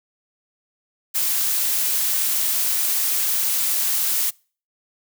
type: noise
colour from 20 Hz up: blue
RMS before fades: -21 dBFS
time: 1.14-4.31 s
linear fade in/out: 20 ms
effects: noise-tail reverb RT60 0.4 s tail -26 dB re dry